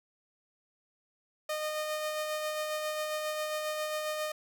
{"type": "tone with tremolo", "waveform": "sawtooth", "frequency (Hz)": 613, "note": "D#5", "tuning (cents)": -26, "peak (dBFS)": -27, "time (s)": [1.49, 4.32], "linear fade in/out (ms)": 5, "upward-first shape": "sine", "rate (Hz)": 7.4, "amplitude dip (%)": 30, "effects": []}